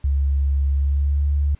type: tone with pitch glide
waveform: sine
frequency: 69.5 to 71.83 Hz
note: C#2 to D2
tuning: +5 to -38 cents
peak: -16 dBFS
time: 0.04-1.55 s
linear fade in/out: 5 ms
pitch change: +57 cents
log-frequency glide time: 0.75-1.25 s
effects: pink hiss -58 dBFS RMS until 1.59 s + resampled to 8000 Hz